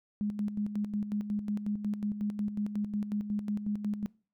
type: tone with tremolo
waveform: sine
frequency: 207.7 Hz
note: G#3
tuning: in tune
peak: -28 dBFS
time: 0.21-4.06 s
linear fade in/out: 0 ms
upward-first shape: square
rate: 5.5 Hz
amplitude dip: 60%
effects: noise-tail reverb RT60 0.4 s tail -24 dB re dry